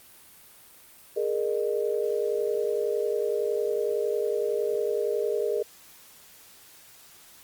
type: chord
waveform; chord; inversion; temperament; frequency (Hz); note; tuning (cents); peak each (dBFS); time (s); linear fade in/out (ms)
sine; Ab suspended second; none; equal with one note detuned; 415.3 / 466.2 / 609.1; Ab4 / Bb4 / Eb5; 0 / 0 / -37; -27 / -28 / -32; 1.16-5.63; 10
effects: white hiss -52 dBFS RMS until 7.43 s + Opus 32 kbps